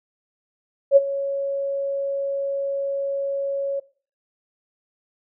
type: tone with ADSR envelope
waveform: sine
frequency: 554.4 Hz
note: C#5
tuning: in tune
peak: -6 dBFS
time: 0.91-3.8 s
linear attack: 54 ms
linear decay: 28 ms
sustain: -16 dB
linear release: 10 ms
effects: noise-tail reverb RT60 0.4 s tail -19 dB re dry